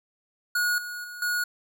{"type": "tone with level steps", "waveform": "square", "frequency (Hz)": 1450, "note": "F#6", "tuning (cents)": -35, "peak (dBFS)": [-23, -34, -38, -25], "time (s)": [0.55, 1.44], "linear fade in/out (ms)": 5, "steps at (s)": [0.78, 1.04, 1.22], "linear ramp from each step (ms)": 2, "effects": []}